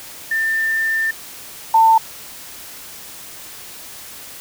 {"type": "tone pair in turn", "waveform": "sine", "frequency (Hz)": [1791, 895.5], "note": ["A6", "A5"], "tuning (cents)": [30, 30], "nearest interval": "octave", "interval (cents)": 1200, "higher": "first", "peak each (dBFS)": [-16, -8], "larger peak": "second", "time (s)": [[0.31, 1.11], [1.74, 1.98]], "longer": "first", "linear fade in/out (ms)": 5, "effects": ["white hiss -36 dBFS RMS until 4.4 s"]}